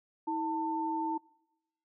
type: tone pair together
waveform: sine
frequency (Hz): 321.5 / 894.2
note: E4 / A5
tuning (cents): -43 / +28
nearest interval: octave + tritone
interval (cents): 1771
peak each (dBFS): -34 / -32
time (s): 0.27-1.18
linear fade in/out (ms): 10
effects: noise-tail reverb RT60 0.9 s tail -24 dB re dry